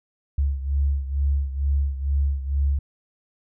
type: beating tone pair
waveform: sine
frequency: 69.3 / 71.5 Hz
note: C#2 / D2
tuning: 0 / -46 cents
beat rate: 2.2 Hz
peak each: -21 / -26 dBFS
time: 0.38-2.79 s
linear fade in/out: 5 ms
effects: none